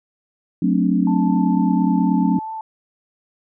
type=chord; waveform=sine; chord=D dominant seventh; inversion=first; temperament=just; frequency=183.54 / 220.2 / 264.3 / 293.7 Hz; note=F#3 / A3 / C4 / D4; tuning=-14 / +2 / +18 / 0 cents; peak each=-18 / -21 / -20 / -22 dBFS; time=0.62-2.39 s; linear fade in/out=5 ms
type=tone with vibrato; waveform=sine; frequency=880 Hz; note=A5; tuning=in tune; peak=-26 dBFS; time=1.07-2.61 s; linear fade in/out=2 ms; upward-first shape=triangle; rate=4.3 Hz; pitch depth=15 cents each way
effects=none